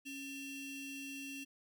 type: ring-modulated tone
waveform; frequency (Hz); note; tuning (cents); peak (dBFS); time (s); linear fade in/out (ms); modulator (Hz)
45% pulse; 1495; F#6; +17; -40; 0.05-1.45; 20; 1220
effects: 13-bit